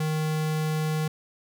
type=tone; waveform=square; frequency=155.56 Hz; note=D#3; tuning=in tune; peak=-25 dBFS; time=0-1.08 s; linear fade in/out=5 ms; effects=none